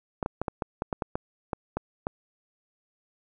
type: clicks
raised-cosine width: 1 ms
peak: -14 dBFS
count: 12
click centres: 0.228 / 0.261 / 0.416 / 0.482 / 0.622 / 0.821 / 0.928 / 1.022 / 1.155 / 1.532 / 1.77 / 2.069 s
effects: none